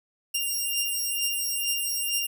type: beating tone pair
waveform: 10% pulse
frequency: 2794 / 2796.2 Hz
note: F7 / F7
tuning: 0 / +1 cents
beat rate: 2.2 Hz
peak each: -21 / -19 dBFS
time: 0.34-2.27 s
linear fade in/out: 10 ms
effects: none